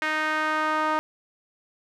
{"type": "tone with band-pass filter sweep", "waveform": "sawtooth", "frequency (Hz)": 309.9, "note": "D#4", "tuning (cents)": -7, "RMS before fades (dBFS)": -25, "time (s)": [0.02, 0.99], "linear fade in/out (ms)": 0, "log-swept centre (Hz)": [1800, 1100], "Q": 2.3, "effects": []}